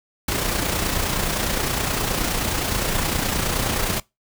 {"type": "noise with amplitude modulation", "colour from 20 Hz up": "pink", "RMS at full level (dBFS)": -21, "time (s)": [0.28, 4], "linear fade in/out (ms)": 5, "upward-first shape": "sine", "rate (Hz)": 29.6, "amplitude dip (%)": 45, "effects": ["noise-tail reverb RT60 0.2 s tail -22 dB re dry"]}